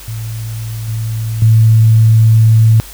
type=tone with level steps; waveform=sine; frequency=111.5 Hz; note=A2; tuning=23 cents sharp; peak=-19 / -15 / -4 dBFS; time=0.08-2.8 s; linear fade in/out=0 ms; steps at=0.88 / 1.42 s; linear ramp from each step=2 ms; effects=added 50 Hz sine -34 dBFS peak until 2.93 s + white hiss -34 dBFS RMS until 2.93 s